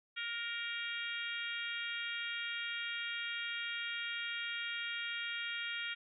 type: harmonic tone with a mistuned harmonic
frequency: 466.2 Hz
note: A#4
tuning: in tune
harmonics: 3 / 4 / 5 / 6 / 7 / 8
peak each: -43 / -44 / -43 / -46 / -44 / -51 dBFS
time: 0.16-5.95 s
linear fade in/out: 20 ms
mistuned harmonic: 3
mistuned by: +20 cents
effects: none